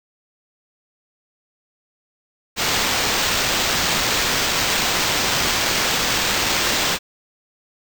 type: noise with sample-and-hold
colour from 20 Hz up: white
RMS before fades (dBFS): -20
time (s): 2.56-6.99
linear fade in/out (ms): 50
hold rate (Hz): 11025
effects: none